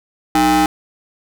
45% pulse ring-modulated tone, 246.9 Hz, B3, in tune, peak -8 dBFS, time 0.35-0.66 s, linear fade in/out 2 ms, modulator 555 Hz, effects none

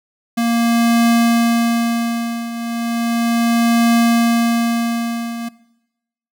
square tone with tremolo, 233.1 Hz, A#3, in tune, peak -11 dBFS, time 0.37-5.49 s, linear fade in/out 10 ms, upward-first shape triangle, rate 0.35 Hz, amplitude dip 80%, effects noise-tail reverb RT60 0.9 s tail -20 dB re dry

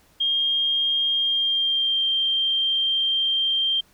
sine tone with pitch glide, 3222 to 3168 Hz, G7 to G7, +47 to +18 cents, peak -19 dBFS, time 0.2-3.81 s, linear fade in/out 10 ms, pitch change -29 cents, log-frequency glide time 1.12-2.06 s, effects pink hiss -58 dBFS RMS until 3.93 s

